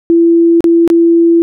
sine tone with dropouts, 336.1 Hz, E4, 34 cents sharp, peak -4 dBFS, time 0.1-1.42 s, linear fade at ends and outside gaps 0 ms, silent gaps 0.606-0.642 / 0.877-0.901 s, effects none

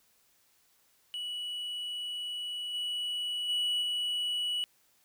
triangle tone with level steps, 2941 Hz, F#7, 11 cents flat, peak -33 / -30 / -26 / -28 dBFS, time 1.14-4.64 s, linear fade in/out 0 ms, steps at 2.73 / 3.48 / 3.81 s, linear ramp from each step 20 ms, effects white hiss -68 dBFS RMS until 5.04 s

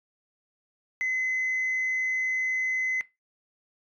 sine tone, 2038 Hz, C7, 46 cents flat, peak -23 dBFS, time 1.01-3.01 s, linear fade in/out 0 ms, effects noise-tail reverb RT60 0.2 s tail -18 dB re dry + tanh soft clip ceiling -22 dBFS

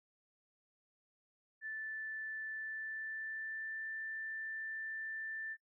sine tone with pitch glide, 1757 to 1773.3 Hz, A6 to A6, -3 to +13 cents, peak -40 dBFS, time 1.61-5.57 s, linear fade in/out 50 ms, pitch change +16 cents, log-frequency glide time 2.5-3.87 s, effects noise-tail reverb RT60 0.1 s tail -24 dB re dry

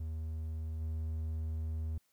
triangle tone with level steps, 79.4 Hz, D#2, 36 cents sharp, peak -34 / -32 dBFS, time 0-1.98 s, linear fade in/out 5 ms, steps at 0.8 s, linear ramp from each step 20 ms, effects white hiss -75 dBFS RMS until 2.12 s

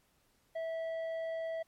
sine tone with tanh clipping, 653 Hz, E5, 17 cents flat, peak -36 dBFS, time 0.55-1.63 s, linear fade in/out 10 ms, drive 7 dB, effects pink hiss -72 dBFS RMS until 1.67 s + MP3 64 kbps

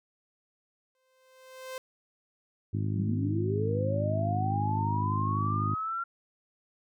sawtooth tone with exponential growth, 519 Hz, C5, 14 cents flat, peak -31 dBFS, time 0.95-1.78 s, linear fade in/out 1 ms, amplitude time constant 180 ms
harmonic tone, 51.91 Hz, G#1, in tune, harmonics 2 / 3 / 4 / 5 / 6 / 7, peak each -29 / -35 / -38 / -39 / -41 / -46 dBFS, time 2.73-5.75 s, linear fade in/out 10 ms
sine linear sweep, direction up, 171 to 1383 Hz, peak -30 dBFS, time 2.96-6.04 s, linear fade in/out 10 ms
effects none

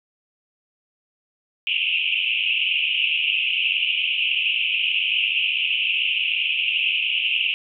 pink band-pass noise, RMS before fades -22 dBFS, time 1.67-7.54 s, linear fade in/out 0 ms, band 2500 to 3000 Hz, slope 96 dB/octave, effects none

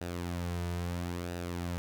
sawtooth tone with flanger, 87.3 Hz, F2, in tune, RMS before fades -36 dBFS, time 0.01-1.78 s, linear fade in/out 0 ms, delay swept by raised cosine 0.91 to 3.71 ms, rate 0.75 Hz, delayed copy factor -0.5, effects none

